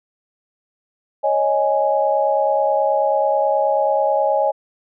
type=chord; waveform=sine; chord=C# suspended second; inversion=none; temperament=just; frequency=554.4 / 623.7 / 831.5 Hz; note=C#5 / D#5 / G#5; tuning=0 / +4 / +2 cents; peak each=-19 dBFS; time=1.23-4.52 s; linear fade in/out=20 ms; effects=none